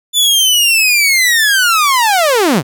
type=linear sweep; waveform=sawtooth; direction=down; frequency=3517 to 110 Hz; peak=-5 dBFS; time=0.13-2.63 s; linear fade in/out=50 ms; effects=none